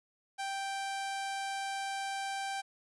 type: tone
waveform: sawtooth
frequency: 784 Hz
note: G5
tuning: in tune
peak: -31 dBFS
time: 0.38-2.62 s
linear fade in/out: 20 ms
effects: resampled to 24000 Hz + 12-bit